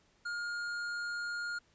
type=tone with tanh clipping; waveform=sine; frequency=1418 Hz; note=F6; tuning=26 cents sharp; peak=-37 dBFS; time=0.25-1.59 s; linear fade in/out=10 ms; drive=12 dB; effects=pink hiss -69 dBFS RMS until 1.74 s + resampled to 16000 Hz